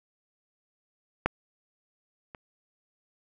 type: clicks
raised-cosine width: 0.5 ms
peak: -8 / -27 dBFS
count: 2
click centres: 1.26 / 2.348 s
effects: none